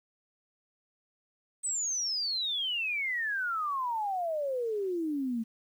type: exponential sweep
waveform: sine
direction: down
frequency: 8280 to 219.8 Hz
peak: -29 dBFS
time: 1.63-5.44 s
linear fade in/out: 20 ms
effects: 10-bit